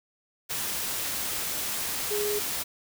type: tone in noise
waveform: sine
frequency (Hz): 415.3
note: G#4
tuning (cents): 0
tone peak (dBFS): -27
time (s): 2.1-2.4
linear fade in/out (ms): 20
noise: white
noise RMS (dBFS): -31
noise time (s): 0.49-2.64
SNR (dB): +1
effects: none